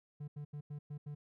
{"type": "tone bursts at uneven times", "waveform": "triangle", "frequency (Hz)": 146.83, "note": "D3", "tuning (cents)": 0, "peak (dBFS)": -39, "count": 6, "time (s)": [[0.2, 0.28], [0.36, 0.45], [0.53, 0.61], [0.7, 0.79], [0.9, 0.98], [1.06, 1.15]], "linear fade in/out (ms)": 10, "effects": []}